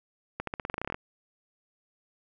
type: accelerating click train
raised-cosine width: 0.5 ms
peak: -17 dBFS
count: 14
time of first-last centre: 0.4-0.944 s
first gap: 73 ms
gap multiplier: 0.9
effects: none